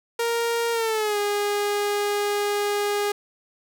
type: tone with pitch glide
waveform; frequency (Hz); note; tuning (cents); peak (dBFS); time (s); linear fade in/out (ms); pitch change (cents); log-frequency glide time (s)
sawtooth; 466.2 to 410.6; A#4 to G#4; 0 to -20; -18; 0.19-3.12; 5; -220; 0.72-1.18
effects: none